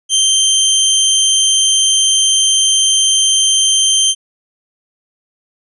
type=tone; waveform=20% pulse; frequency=3136 Hz; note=G7; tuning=in tune; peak=-4 dBFS; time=0.09-4.15 s; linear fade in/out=50 ms; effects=resampled to 24000 Hz

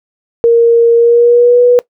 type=tone with pitch glide; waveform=sine; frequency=466.2 to 488.8 Hz; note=A#4 to B4; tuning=0 to -18 cents; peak=-3 dBFS; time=0.44-1.79 s; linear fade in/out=0 ms; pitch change=+82 cents; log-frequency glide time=0.95-1.62 s; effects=noise-tail reverb RT60 0.1 s tail -20 dB re dry

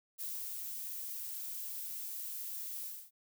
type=noise with ADSR envelope; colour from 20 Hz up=violet; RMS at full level=-40 dBFS; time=0.18-3.11 s; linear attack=29 ms; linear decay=340 ms; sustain=-2 dB; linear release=260 ms; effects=none

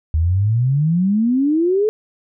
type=exponential sweep; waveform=sine; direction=up; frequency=76 to 440 Hz; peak=-13 dBFS; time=0.14-1.89 s; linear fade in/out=0 ms; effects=none

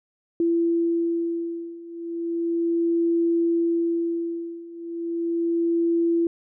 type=beating tone pair; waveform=sine; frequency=336.6 / 336.95 Hz; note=E4 / E4; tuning=+36 / +38 cents; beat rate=0.35 Hz; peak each=-25 / -23 dBFS; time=0.4-6.27 s; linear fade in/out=2 ms; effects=none

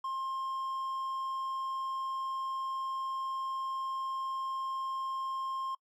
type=tone; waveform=triangle; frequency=1062 Hz; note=C6; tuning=25 cents sharp; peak=-31 dBFS; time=0.04-5.75 s; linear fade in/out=5 ms; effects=noise-tail reverb RT60 0.1 s tail -25 dB re dry + MP3 96 kbps

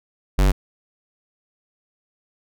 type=tone; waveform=square; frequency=47.78 Hz; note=G1; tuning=44 cents flat; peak=-14 dBFS; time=0.38-0.52 s; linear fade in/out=10 ms; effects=none

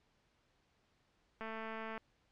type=click train; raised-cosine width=0.5 ms; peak=-30 dBFS; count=127; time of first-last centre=1.41-1.978 s; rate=222 Hz; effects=pink hiss -75 dBFS RMS until 2.31 s + low-pass 5000 Hz 12 dB/octave

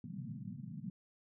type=band-pass noise; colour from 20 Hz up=white; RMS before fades=-45 dBFS; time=0.04-0.9 s; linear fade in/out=2 ms; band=110 to 240 Hz; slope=96 dB/octave; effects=none

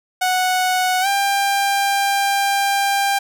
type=tone with pitch glide; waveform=sawtooth; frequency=738 to 795.6 Hz; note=F#5 to G5; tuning=-5 to +25 cents; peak=-12 dBFS; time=0.21-3.19 s; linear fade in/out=10 ms; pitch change=+130 cents; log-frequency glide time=1.01-1.07 s; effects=none

